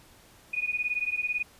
sine beating tone pair, 2458 / 2476 Hz, D#7 / D#7, -22 / -9 cents, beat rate 18 Hz, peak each -30 dBFS, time 0.53-1.43 s, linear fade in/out 10 ms, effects pink hiss -56 dBFS RMS until 1.59 s + resampled to 32000 Hz

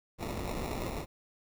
pink noise with sample-and-hold, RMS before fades -36 dBFS, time 0.18-1.06 s, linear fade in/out 50 ms, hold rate 1575 Hz, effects none

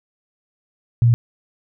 sine tone, 118.2 Hz, A#2, 24 cents sharp, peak -10 dBFS, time 1.02-1.14 s, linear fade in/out 0 ms, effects none

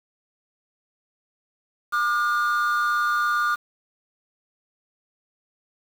triangle tone pair together, 1198 / 1435.3 Hz, D6 / F6, +34 / +47 cents, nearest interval minor third, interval 313 cents, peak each -20 / -21 dBFS, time 1.92-3.56 s, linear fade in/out 20 ms, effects tanh soft clip ceiling -10 dBFS + 7-bit

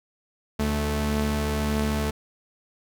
sawtooth tone pair together, 73.42 / 218.6 Hz, D2 / A3, 0 / -11 cents, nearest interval octave + perfect fifth, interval 1889 cents, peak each -22 dBFS, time 0.59-2.11 s, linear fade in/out 10 ms, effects none

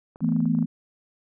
clicks, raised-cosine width 1 ms, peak -31 dBFS, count 11, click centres 0.159 / 0.206 / 0.245 / 0.29 / 0.323 / 0.364 / 0.404 / 0.456 / 0.55 / 0.588 / 0.626 s
sine chord, E suspended fourth, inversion none, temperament equal, 164.81 / 220 / 246.9 Hz, E3 / A3 / B3, 0 / 0 / 0 cents, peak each -24 dBFS, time 0.21-0.66 s, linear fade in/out 20 ms
effects none

